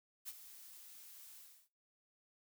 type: noise with ADSR envelope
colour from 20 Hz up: blue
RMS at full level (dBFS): -44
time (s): 0.25-1.69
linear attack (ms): 32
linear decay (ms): 39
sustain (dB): -12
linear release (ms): 320
effects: noise-tail reverb RT60 0.4 s tail -24 dB re dry